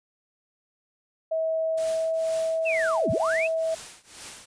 sine tone with pitch glide, 644 to 648.5 Hz, E5 to E5, -41 to -28 cents, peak -23 dBFS, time 1.31-3.75 s, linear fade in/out 10 ms, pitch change +13 cents, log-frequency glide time 1.63-2.11 s
white noise with tremolo, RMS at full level -38 dBFS, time 1.77-4.46 s, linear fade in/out 10 ms, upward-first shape triangle, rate 2.1 Hz, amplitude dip 95%
sine linear two-way sweep, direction down then up, 2773 to 75.1 to 2737 Hz, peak -25 dBFS, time 2.65-3.48 s, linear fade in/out 20 ms, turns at 3.11 s
effects resampled to 22050 Hz

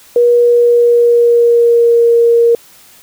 sine tone with pitch glide, 480 to 468 Hz, B4 to A#4, -49 to +7 cents, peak -5 dBFS, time 0.16-2.55 s, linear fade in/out 2 ms, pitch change -44 cents, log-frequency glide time 0.32-2.05 s, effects white hiss -42 dBFS RMS until 3.02 s

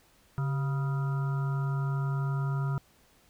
harmonic tone with a mistuned harmonic, 138.59 Hz, C#3, in tune, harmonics 1 / 3 / 5 / 7 / 9 / 10, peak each -27 / -45 / -48 / -44 / -44 / -45 dBFS, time 0.38-2.78 s, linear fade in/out 0 ms, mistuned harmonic 3, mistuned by -110 cents, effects pink hiss -63 dBFS RMS until 3.29 s

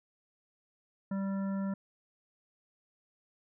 harmonic tone, 195.2 Hz, G3, 7 cents flat, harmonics 1 / 3 / 5 / 7 / 9, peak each -31 / -44 / -49 / -50 / -56 dBFS, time 1.11-1.74 s, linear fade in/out 5 ms, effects none

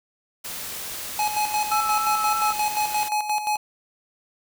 white noise, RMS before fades -33 dBFS, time 0.44-3.09 s, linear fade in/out 10 ms
square tone with tremolo, 844 Hz, G#5, 28 cents sharp, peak -21 dBFS, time 1.19-3.57 s, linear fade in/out 2 ms, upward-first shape square, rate 5.7 Hz, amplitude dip 60%
sine tone with vibrato, 1318.5 Hz, E6, in tune, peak -23 dBFS, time 1.71-2.53 s, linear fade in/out 10 ms, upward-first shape triangle, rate 3.4 Hz, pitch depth 19 cents each way
effects none

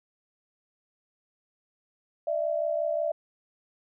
sine tone pair together, 598 / 663.5 Hz, D5 / E5, +31 / +11 cents, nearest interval major second, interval 180 cents, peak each -28 dBFS, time 2.27-3.12 s, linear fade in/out 5 ms, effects none

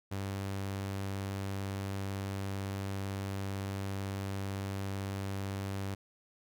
sawtooth tone, 97.9 Hz, G2, 2 cents flat, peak -31 dBFS, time 0.11-5.95 s, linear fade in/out 10 ms, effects none

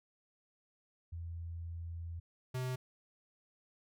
sine / square tone pair in turn, 84.2 / 127.86 Hz, E2 / C3, +37 / -40 cents, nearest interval perfect fifth, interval 723 cents, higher second, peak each -40 / -36 dBFS, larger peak second, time 1.12-2.2 / 2.54-2.76 s, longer first, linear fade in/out 10 ms, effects none

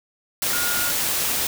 sine tone in noise, 1426 Hz, F6, 36 cents sharp, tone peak -27 dBFS, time 0.53-0.91 s, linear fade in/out 2 ms, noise white, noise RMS -23 dBFS, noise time 0.42-1.47 s, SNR -7 dB, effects none

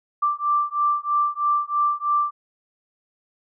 sine beating tone pair, 1174.7 / 1177.8 Hz, D6 / D6, 0 / +5 cents, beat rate 3.1 Hz, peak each -22 dBFS, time 0.22-2.31 s, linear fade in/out 10 ms, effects none

